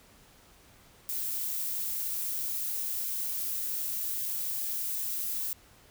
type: noise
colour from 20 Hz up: violet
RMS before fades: -33 dBFS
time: 1.09-5.53 s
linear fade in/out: 0 ms
effects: pink hiss -58 dBFS RMS until 5.9 s